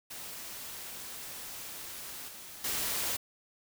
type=noise with level steps; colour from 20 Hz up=white; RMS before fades=-43 / -47 / -33 dBFS; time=0.1-3.17 s; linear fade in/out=10 ms; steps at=2.28 / 2.64 s; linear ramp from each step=5 ms; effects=none